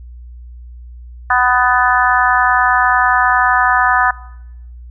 harmonic tone, 249.3 Hz, B3, 16 cents sharp, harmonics 3 / 4 / 5 / 6 / 7, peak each -16 / -16 / -16 / -16 / -16 dBFS, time 1.3-4.11 s, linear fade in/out 5 ms, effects noise-tail reverb RT60 0.9 s tail -23 dB re dry + added 60 Hz sine -31 dBFS peak until 4.9 s

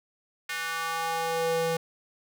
square tone with high-pass filter sweep, 164.81 Hz, E3, in tune, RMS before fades -29 dBFS, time 0.49-1.77 s, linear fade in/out 5 ms, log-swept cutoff 1800 to 340 Hz, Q 2.2, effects none

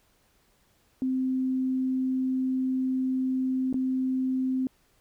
sine tone with dropouts, 259.7 Hz, C4, 13 cents flat, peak -24 dBFS, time 1.02-4.67 s, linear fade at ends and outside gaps 1 ms, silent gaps 3.728-3.742 s, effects pink hiss -66 dBFS RMS until 5 s

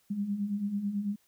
sine beating tone pair, 196 / 205.1 Hz, G3 / G#3, 0 / -21 cents, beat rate 9.1 Hz, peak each -37 / -30 dBFS, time 0.1-1.16 s, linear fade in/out 10 ms, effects white hiss -69 dBFS RMS until 1.27 s

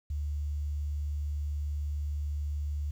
sine tone, 73.42 Hz, D2, in tune, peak -30 dBFS, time 0.1-2.91 s, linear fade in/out 5 ms, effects 10-bit

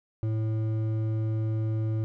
triangle tone with hard clipping, 110 Hz, A2, in tune, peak -27 dBFS, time 0.23-2.04 s, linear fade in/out 0 ms, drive 12 dB, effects none

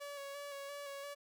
sawtooth tone with vibrato, 565 Hz, C#5, 33 cents sharp, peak -40 dBFS, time 0-1.15 s, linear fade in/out 20 ms, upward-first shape square, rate 2.9 Hz, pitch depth 22 cents each way, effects none

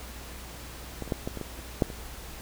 clicks, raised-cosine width 2 ms, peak -20 / -26 / -13 / -17 / -22 / -20 / -29 / -8 / -26 dBFS, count 9, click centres 1.023 / 1.077 / 1.122 / 1.275 / 1.373 / 1.413 / 1.59 / 1.822 / 1.902 s, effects added 60 Hz sine -44 dBFS peak until 2.41 s + pink hiss -44 dBFS RMS until 2.41 s

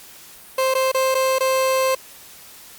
30% pulse tone with dropouts, 525 Hz, C5, 6 cents sharp, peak -14 dBFS, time 0.58-1.95 s, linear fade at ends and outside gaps 5 ms, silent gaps 0.741-0.75 / 0.917-0.945 / 1.145-1.15 / 1.386-1.405 s, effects white hiss -43 dBFS RMS until 2.78 s + Opus 48 kbps

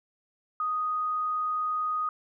sine tone, 1244.5 Hz, D#6, in tune, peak -26 dBFS, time 0.6-2.09 s, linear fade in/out 2 ms, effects none

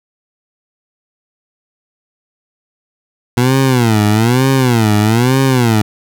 20% pulse tone with vibrato, 118.7 Hz, A#2, 32 cents sharp, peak -4 dBFS, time 3.37-5.82 s, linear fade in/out 5 ms, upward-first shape sine, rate 1.1 Hz, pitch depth 220 cents each way, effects none

